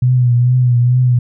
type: tone with vibrato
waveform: sine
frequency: 123.7 Hz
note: B2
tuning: 3 cents sharp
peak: -8 dBFS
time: 0.02-1.19 s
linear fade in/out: 5 ms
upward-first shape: triangle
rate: 2.3 Hz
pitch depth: 55 cents each way
effects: none